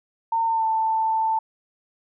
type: tone with pitch glide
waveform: sine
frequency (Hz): 910 to 887.2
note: A#5 to A5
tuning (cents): -42 to +14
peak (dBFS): -19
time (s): 0.32-1.39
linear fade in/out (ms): 5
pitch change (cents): -44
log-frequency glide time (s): 0.46-0.66
effects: none